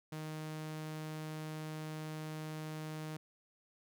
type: tone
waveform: sawtooth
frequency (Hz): 155.56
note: D#3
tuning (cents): 0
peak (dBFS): -37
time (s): 0.12-3.17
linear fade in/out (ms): 5
effects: none